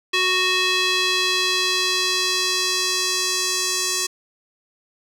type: tone with band-pass filter sweep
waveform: square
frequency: 370 Hz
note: F#4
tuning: in tune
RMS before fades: -21 dBFS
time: 0.13-4.07 s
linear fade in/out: 10 ms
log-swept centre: 3100 to 6500 Hz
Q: 1.6
effects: 8-bit